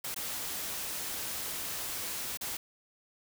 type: noise with dropouts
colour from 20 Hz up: white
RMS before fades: -37 dBFS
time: 0.04-2.57 s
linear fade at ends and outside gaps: 5 ms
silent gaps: 0.145-0.161 / 2.373-2.41 s
effects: none